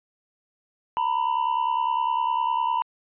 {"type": "tone pair together", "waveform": "triangle", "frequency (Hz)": [917.9, 987.8], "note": ["A#5", "B5"], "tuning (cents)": [-27, 0], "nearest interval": "minor second", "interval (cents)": 127, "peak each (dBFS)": [-23, -22], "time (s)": [0.97, 2.82], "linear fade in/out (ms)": 0, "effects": ["resampled to 8000 Hz"]}